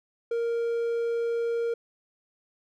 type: tone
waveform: triangle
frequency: 466.2 Hz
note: A#4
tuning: in tune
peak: -23 dBFS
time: 0.31-1.74 s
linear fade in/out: 5 ms
effects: none